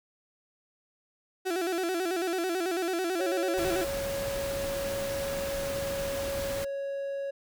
35% pulse tone with vibrato, 355.5 Hz, F4, 31 cents sharp, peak -26 dBFS, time 1.45-3.85 s, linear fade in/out 20 ms, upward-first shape square, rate 9.1 Hz, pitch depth 94 cents each way
triangle tone, 554.4 Hz, C#5, in tune, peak -29 dBFS, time 3.19-7.31 s, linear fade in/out 10 ms
pink noise, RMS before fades -37 dBFS, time 3.57-6.65 s, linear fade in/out 10 ms
effects none

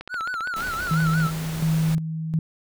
click train, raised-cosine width 0.3 ms, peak -19 dBFS, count 19, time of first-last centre 0.01-1.202 s, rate 15.1 Hz
triangle tone with vibrato, 1400 Hz, F6, 4 cents sharp, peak -24 dBFS, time 0.09-1.32 s, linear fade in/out 50 ms, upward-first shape sine, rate 5.7 Hz, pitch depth 120 cents each way
pink noise, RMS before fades -35 dBFS, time 0.56-1.95 s, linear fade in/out 2 ms
sine tone with tremolo, 160 Hz, D#3, 49 cents sharp, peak -18 dBFS, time 0.91-2.39 s, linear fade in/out 2 ms, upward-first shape square, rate 1.4 Hz, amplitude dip 60%
effects none

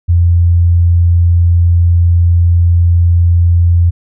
sine tone, 86.1 Hz, F2, 24 cents flat, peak -5 dBFS, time 0.08-3.91 s, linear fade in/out 20 ms, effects none

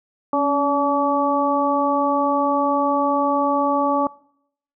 harmonic tone with a mistuned harmonic, 285.9 Hz, D4, 46 cents flat, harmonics 1 / 2 / 3 / 4, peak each -22 / -22 / -22 / -22 dBFS, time 0.33-4.07 s, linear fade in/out 2 ms, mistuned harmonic 1, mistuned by -41 cents, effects noise-tail reverb RT60 0.7 s tail -23 dB re dry

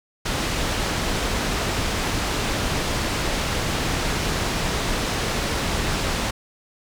pink low-pass noise, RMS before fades -24 dBFS, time 0.25-6.31 s, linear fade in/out 10 ms, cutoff 6900 Hz, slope 12 dB/octave, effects none

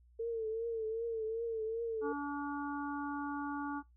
sine tone with vibrato, 451.1 Hz, A4, 43 cents sharp, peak -34 dBFS, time 0.19-2.13 s, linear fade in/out 10 ms, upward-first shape triangle, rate 2.6 Hz, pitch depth 68 cents each way
harmonic tone, 287 Hz, D4, 40 cents flat, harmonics 1 / 3 / 4 / 5, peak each -38 / -43 / -44 / -45 dBFS, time 2.01-3.83 s, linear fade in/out 50 ms
effects noise-tail reverb RT60 0.2 s tail -26 dB re dry + added 60 Hz sine -61 dBFS peak until 3.96 s

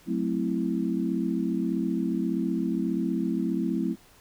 sine chord, F# half-diminished seventh, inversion none, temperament equal, 185 / 220 / 261.6 / 329.6 Hz, F#3 / A3 / C4 / E4, 0 / 0 / 0 / 0 cents, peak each -30 dBFS, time 0.06-3.96 s, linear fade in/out 50 ms, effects pink hiss -56 dBFS RMS until 4.2 s

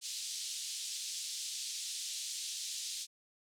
pink band-pass noise, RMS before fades -41 dBFS, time 0.01-3.07 s, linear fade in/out 50 ms, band 3600 to 8900 Hz, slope 24 dB/octave, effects none

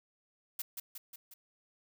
blue noise with echo, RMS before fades -37 dBFS, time 0.59-0.62 s, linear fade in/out 5 ms, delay 180 ms, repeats 4, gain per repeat -4 dB, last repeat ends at 1.34 s, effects none

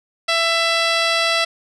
10% pulse tone with low-pass filter, 666 Hz, E5, 18 cents sharp, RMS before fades -18 dBFS, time 0.28-1.45 s, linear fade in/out 10 ms, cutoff 6000 Hz, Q 1.7, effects none

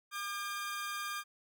sawtooth tone pair together, 1202.9 / 1610 Hz, D6 / G6, +41 / +46 cents, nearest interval perfect fourth, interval 505 cents, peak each -35 / -38 dBFS, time 0.11-1.24 s, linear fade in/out 50 ms, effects none

